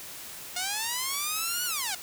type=linear two-way sweep; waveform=5% pulse; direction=up then down; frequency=707 to 1480 to 707 Hz; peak=-17 dBFS; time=0.56-1.95 s; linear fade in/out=5 ms; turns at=1.65 s; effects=white hiss -42 dBFS RMS until 2.02 s